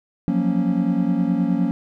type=chord; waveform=triangle; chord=Gb major seventh; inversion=third; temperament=equal with one note detuned; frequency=175.32 / 185 / 233.1 / 277.2 Hz; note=F3 / Gb3 / Bb3 / Db4; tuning=+7 / 0 / 0 / 0 cents; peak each=-21 dBFS; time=0.28-1.71 s; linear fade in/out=0 ms; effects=none